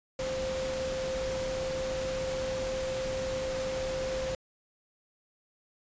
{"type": "tone in noise", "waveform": "sine", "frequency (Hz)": 523.3, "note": "C5", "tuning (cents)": 0, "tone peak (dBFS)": -31, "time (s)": [0.19, 4.35], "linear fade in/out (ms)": 2, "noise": "pink", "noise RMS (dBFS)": -38, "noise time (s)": [0.19, 4.35], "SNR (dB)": 4, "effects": ["resampled to 16000 Hz"]}